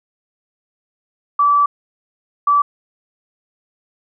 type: tone bursts at uneven times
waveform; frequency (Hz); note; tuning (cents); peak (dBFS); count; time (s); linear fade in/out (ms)
sine; 1156; D6; -28; -10; 2; 1.39-1.66 / 2.47-2.62; 5
effects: none